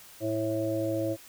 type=harmonic tone; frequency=109.5 Hz; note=A2; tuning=8 cents flat; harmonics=1 / 3 / 5 / 6; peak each=-35 / -30 / -31 / -36 dBFS; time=0.2-1.17 s; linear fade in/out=50 ms; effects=white hiss -51 dBFS RMS until 1.28 s